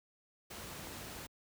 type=noise; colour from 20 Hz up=pink; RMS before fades=-46 dBFS; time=0.5-1.27 s; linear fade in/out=10 ms
type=click; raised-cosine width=1 ms; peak=-35 dBFS; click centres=0.871 s
effects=high-pass 60 Hz 12 dB/octave